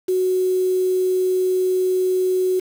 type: tone with quantisation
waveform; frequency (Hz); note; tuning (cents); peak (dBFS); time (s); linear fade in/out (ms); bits
sine; 370; F#4; 0; -16; 0.08-2.6; 10; 6
effects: none